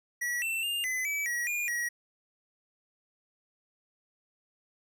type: tone with pitch steps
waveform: square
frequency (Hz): 1933 / 2683 / 2808 / 2023 / 2297 / 1914 / 2425 / 1909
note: B6 / E7 / F7 / B6 / D7 / A#6 / D#7 / A#6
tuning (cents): -38 / +30 / +9 / +41 / -39 / +45 / -45 / +41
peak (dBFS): -30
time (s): 0.21-1.89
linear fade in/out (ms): 10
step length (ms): 210
effects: none